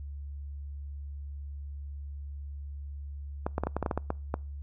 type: clicks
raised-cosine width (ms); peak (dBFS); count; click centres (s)
1; -15; 11; 3.465 / 3.581 / 3.636 / 3.67 / 3.766 / 3.827 / 3.862 / 3.912 / 3.976 / 4.104 / 4.341
effects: noise-tail reverb RT60 0.4 s tail -26 dB re dry + added 71 Hz sine -37 dBFS peak until 4.62 s